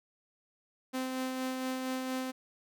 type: tone with tremolo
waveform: sawtooth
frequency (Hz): 258.9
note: C4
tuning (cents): -18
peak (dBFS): -28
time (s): 0.93-2.32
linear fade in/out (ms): 20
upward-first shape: sine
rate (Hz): 4.3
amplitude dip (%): 30
effects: none